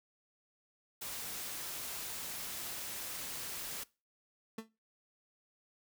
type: noise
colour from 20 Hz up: white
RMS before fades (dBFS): -42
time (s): 1.01-3.84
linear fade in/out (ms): 10
type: tone with exponential decay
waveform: 30% pulse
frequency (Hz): 223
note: A3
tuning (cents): +23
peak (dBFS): -34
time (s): 4.58-4.69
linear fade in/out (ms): 5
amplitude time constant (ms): 22
effects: noise-tail reverb RT60 0.3 s tail -22 dB re dry